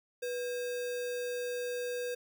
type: tone with sample-and-hold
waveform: sine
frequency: 490 Hz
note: B4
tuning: 14 cents flat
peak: -33 dBFS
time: 0.22-2.15 s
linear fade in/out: 10 ms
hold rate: 2100 Hz
effects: none